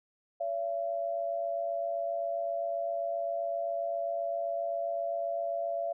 sine tone pair together, 568.4 / 676 Hz, C#5 / E5, +43 / +43 cents, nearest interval minor third, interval 300 cents, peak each -36 / -31 dBFS, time 0.4-5.93 s, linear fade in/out 10 ms, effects none

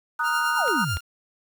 sine chord, D# minor, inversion second, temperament equal, 932.3 / 1244.5 / 1480 Hz, A#5 / D#6 / F#6, 0 / 0 / 0 cents, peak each -28 / -26 / -25 dBFS, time 0.19-0.85 s, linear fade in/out 10 ms
sawtooth tone with tremolo, 1400 Hz, F6, 4 cents sharp, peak -22 dBFS, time 0.23-1.01 s, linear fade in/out 50 ms, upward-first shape sine, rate 9.1 Hz, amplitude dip 45%
sine exponential sweep, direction down, 1030 to 73.42 Hz, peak -25 dBFS, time 0.56-0.98 s, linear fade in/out 10 ms
clicks, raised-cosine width 0.3 ms, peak -21 / -19 dBFS, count 2, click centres 0.68 / 0.97 s
effects 8-bit

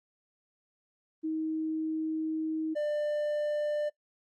sine / triangle tone pair in turn, 316.1 / 595.3 Hz, D#4 / D5, +27 / +23 cents, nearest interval major seventh, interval 1096 cents, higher second, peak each -29 / -26 dBFS, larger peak second, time 1.23-2.75 / 2.75-3.9 s, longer first, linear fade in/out 20 ms, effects noise-tail reverb RT60 0.1 s tail -21 dB re dry + Opus 32 kbps

